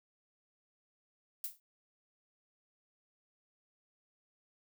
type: noise with exponential decay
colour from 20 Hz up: violet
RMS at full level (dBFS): -35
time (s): 1.44-1.6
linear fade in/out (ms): 2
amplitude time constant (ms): 33
effects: none